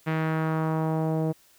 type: tone with low-pass filter sweep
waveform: sawtooth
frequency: 159 Hz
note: D#3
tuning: 38 cents sharp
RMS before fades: -26 dBFS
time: 0.06-1.33 s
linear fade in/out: 20 ms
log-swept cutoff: 2200 to 560 Hz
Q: 1.6
effects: white hiss -59 dBFS RMS until 1.58 s